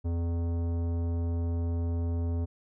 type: tone with tanh clipping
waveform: sine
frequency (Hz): 84.7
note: E2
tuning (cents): +48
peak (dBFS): -29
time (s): 0.04-2.46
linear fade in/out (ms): 20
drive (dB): 15
effects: none